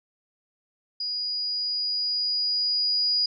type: tone with level ramp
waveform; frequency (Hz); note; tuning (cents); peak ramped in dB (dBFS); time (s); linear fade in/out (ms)
sine; 4899; D#8; -28; -27 to -20; 1-3.26; 5
effects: none